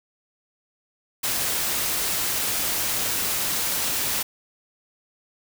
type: noise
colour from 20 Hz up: white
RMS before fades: -25 dBFS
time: 1.23-4.23 s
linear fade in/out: 10 ms
effects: none